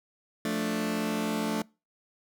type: chord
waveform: sawtooth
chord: D minor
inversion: first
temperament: just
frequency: 176.2 / 220.2 / 293.7 Hz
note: F3 / A3 / D4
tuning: +16 / +2 / 0 cents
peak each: -32 / -26 / -29 dBFS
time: 0.45-1.62 s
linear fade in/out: 2 ms
effects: noise-tail reverb RT60 0.3 s tail -25 dB re dry